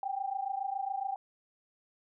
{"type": "tone pair together", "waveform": "sine", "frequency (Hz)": [770, 797.2], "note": ["G5", "G5"], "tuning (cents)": [-31, 29], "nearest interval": "minor second", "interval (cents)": 60, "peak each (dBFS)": [-35, -35], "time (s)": [0.03, 1.16], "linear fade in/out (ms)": 2, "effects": []}